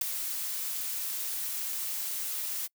blue noise with ADSR envelope, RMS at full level -23 dBFS, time 0.01-2.68 s, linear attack 7 ms, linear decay 5 ms, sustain -11 dB, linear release 28 ms, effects noise-tail reverb RT60 0.1 s tail -26 dB re dry

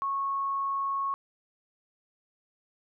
sine tone, 1100 Hz, C#6, 14 cents flat, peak -27 dBFS, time 0.02-1.14 s, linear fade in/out 0 ms, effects none

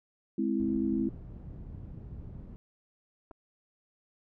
sine chord, Ab augmented, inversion none, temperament equal with one note detuned, 209.7 / 261.6 / 329.6 Hz, Ab3 / C4 / E4, +17 / 0 / 0 cents, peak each -31 dBFS, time 0.38-1.09 s, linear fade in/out 5 ms
white low-pass noise, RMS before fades -44 dBFS, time 0.6-2.56 s, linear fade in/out 0 ms, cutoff 120 Hz, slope 12 dB/octave
clicks, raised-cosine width 1 ms, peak -35 dBFS, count 2, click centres 3.311 / 3.314 s
effects none

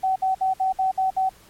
sine tone bursts, 759 Hz, F#5, 44 cents sharp, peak -18 dBFS, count 7, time 0.03-1.294 s, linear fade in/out 10 ms, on 130 ms, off 59 ms, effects pink hiss -52 dBFS RMS until 1.49 s + MP3 64 kbps

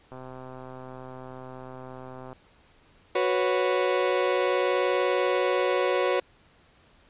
click train, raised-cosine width 1 ms, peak -28 dBFS, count 286, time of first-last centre 0.12-2.329 s, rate 129 Hz
35% pulse chord, F# suspended fourth, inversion none, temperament equal with one note detuned, 368.3 / 493.9 / 554.4 Hz, F#4 / B4 / C#5, -8 / 0 / 0 cents, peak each -25 dBFS, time 3.15-6.2 s, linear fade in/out 5 ms
effects pink hiss -59 dBFS RMS until 7.09 s + resampled to 8000 Hz

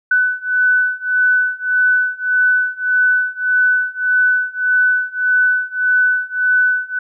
sine beating tone pair, 1497 / 1498.7 Hz, F#6 / F#6, +20 / +22 cents, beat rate 1.7 Hz, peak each -16 / -15 dBFS, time 0.11-6.99 s, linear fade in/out 5 ms, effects none

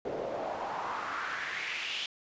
pink noise with band-pass filter sweep, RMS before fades -36 dBFS, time 0.05-2.06 s, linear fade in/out 2 ms, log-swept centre 450 to 3200 Hz, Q 3.3, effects resampled to 16000 Hz

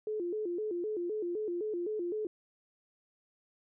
sine tone with vibrato, 386.7 Hz, G4, 24 cents flat, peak -32 dBFS, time 0.07-2.27 s, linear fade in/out 2 ms, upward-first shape square, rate 3.9 Hz, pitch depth 180 cents each way, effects none

